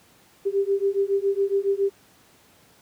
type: beating tone pair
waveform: sine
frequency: 392 / 399.2 Hz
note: G4 / G4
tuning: 0 / +32 cents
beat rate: 7.2 Hz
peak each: -23 dBFS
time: 0.45-1.9 s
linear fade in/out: 20 ms
effects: pink hiss -56 dBFS RMS until 2.81 s + high-pass 100 Hz 12 dB/octave